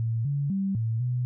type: tone with pitch steps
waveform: sine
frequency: 113.8 / 142 / 194.6 / 112.9 / 123.8 Hz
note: A#2 / C#3 / G3 / A2 / B2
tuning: -41 / +42 / -12 / +45 / +5 cents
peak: -24 dBFS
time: 0-1.25 s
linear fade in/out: 0 ms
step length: 250 ms
effects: none